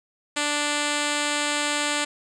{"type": "tone with low-pass filter", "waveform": "5% pulse", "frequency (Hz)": 293.7, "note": "D4", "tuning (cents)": 0, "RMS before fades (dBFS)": -25, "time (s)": [0.36, 2.05], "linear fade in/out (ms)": 10, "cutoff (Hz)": 7100, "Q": 3.1, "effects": []}